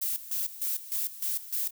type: noise with tremolo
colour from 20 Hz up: violet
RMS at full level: -30 dBFS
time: 0.01-1.71 s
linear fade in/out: 10 ms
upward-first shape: square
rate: 3.3 Hz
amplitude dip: 80%
effects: none